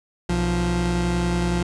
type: tone pair together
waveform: 30% pulse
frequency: 61.73 / 174.61 Hz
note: B1 / F3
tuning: 0 / 0 cents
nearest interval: octave + tritone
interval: 1800 cents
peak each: -22 / -19 dBFS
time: 0.29-1.63 s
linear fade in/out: 5 ms
effects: resampled to 22050 Hz